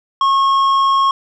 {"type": "tone with tanh clipping", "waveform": "sine", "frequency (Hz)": 1089, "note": "C#6", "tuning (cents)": -31, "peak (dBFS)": -12, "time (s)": [0.21, 1.11], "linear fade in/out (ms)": 2, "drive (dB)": 8, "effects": []}